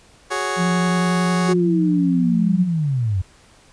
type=chord; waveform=15% pulse; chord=F# suspended second; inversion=none; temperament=just; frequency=370 / 416.2 / 555 Hz; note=F#4 / G#4 / C#5; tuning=0 / +4 / +2 cents; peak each=-20 dBFS; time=0.3-1.54 s; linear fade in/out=20 ms
type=tone with vibrato; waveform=sine; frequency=175.6 Hz; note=F3; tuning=10 cents sharp; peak=-17 dBFS; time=0.56-2.68 s; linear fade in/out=50 ms; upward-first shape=sine; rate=11 Hz; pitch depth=18 cents each way
type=linear sweep; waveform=sine; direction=down; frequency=370.9 to 87.31 Hz; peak=-17 dBFS; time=1.48-3.22 s; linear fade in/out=10 ms
effects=pink hiss -51 dBFS RMS until 3.72 s + resampled to 22050 Hz